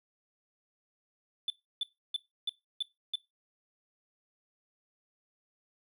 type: tone bursts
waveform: triangle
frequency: 3500 Hz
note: A7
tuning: 10 cents flat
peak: -26 dBFS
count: 6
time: 1.48-3.156 s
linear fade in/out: 2 ms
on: 21 ms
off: 310 ms
effects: noise-tail reverb RT60 0.2 s tail -20 dB re dry + tanh soft clip ceiling -25 dBFS